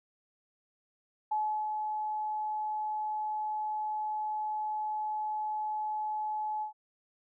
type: tone with ADSR envelope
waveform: sine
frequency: 855 Hz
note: A5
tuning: 50 cents flat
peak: -27 dBFS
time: 1.31-6.73 s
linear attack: 9 ms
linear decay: 350 ms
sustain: -4 dB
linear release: 110 ms
effects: none